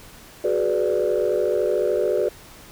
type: chord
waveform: sine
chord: G# half-diminished seventh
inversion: third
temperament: equal with one note detuned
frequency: 370 / 420.1 / 493.9 / 587.3 Hz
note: F#4 / G#4 / B4 / D5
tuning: 0 / +20 / 0 / 0 cents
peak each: -23 dBFS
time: 0.44-2.29 s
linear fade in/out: 5 ms
effects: tanh soft clip ceiling -12 dBFS + pink hiss -45 dBFS RMS until 2.71 s